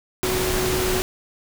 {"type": "tone in noise", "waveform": "sine", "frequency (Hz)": 370, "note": "F#4", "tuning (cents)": 0, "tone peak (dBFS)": -23, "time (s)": [0.23, 1.02], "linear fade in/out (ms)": 0, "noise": "pink", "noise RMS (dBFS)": -24, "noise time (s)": [0.23, 1.02], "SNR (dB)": -2, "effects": []}